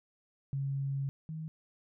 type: tone pair in turn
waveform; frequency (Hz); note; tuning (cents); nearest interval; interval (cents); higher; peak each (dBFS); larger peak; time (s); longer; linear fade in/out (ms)
sine; 137.6 / 158.06; C#3 / D#3; -12 / +28; major second; 240; second; -31 / -37; first; 0.53-1.09 / 1.29-1.48; first; 0
effects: none